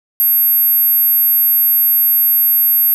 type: tone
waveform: sine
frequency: 12600 Hz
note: G9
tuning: 8 cents sharp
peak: -9 dBFS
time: 0.2-2.94 s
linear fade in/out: 0 ms
effects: none